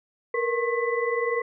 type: tone cluster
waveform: sine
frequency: 461.4 / 481.6 / 1081 / 1997 Hz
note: A#4 / B4 / C#6 / B6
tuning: -18 / -44 / -44 / +19 cents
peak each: -27 / -27 / -31 / -30 dBFS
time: 0.34-1.42 s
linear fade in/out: 5 ms
effects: none